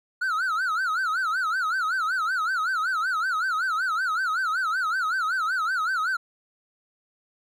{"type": "tone with vibrato", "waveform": "triangle", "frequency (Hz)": 1396.9, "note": "F6", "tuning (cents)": 0, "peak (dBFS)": -21, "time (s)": [0.21, 6.17], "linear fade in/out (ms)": 10, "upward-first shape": "sine", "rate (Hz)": 5.3, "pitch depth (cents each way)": 190, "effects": []}